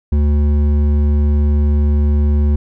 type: tone with hard clipping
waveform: sine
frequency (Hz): 73.42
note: D2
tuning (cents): 0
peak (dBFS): -12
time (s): 0.12-2.56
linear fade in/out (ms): 5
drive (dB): 9
effects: none